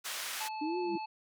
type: band-pass noise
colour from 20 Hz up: pink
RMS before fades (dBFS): -39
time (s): 0.04-0.49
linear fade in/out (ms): 20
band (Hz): 1300 to 15000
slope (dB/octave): 12
type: harmonic tone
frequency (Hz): 870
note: A5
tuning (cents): -20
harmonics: 1 / 3 / 5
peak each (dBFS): -37 / -47 / -51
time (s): 0.4-1.06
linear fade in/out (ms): 10
type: linear two-way sweep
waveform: sine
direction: up then down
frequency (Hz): 293.7 to 363.2 to 330.8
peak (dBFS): -32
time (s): 0.61-0.98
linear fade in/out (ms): 10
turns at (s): 0.78
type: tone with exponential growth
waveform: sine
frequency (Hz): 199.6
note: G3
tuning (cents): +32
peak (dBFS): -36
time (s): 0.78-0.96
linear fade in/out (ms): 5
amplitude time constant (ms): 38
effects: none